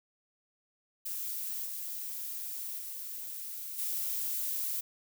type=noise with level steps; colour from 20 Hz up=violet; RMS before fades=-37 / -39 / -41 / -34 dBFS; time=1.05-4.81 s; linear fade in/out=10 ms; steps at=1.65 / 2.78 / 3.78 s; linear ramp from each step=10 ms; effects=none